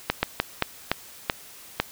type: slowing click train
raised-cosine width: 0.3 ms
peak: -4 dBFS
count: 7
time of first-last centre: 0.1-1.8 s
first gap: 130 ms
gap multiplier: 1.31
effects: white hiss -46 dBFS RMS until 1.91 s